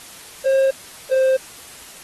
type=tone pair in turn; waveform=triangle; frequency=536 / 525 Hz; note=C5 / C5; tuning=+42 / +6 cents; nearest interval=unison; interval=36 cents; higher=first; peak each=-11 dBFS; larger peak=neither; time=0.45-0.71 / 1.11-1.37 s; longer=neither; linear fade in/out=10 ms; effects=white hiss -40 dBFS RMS until 2.03 s + AAC 32 kbps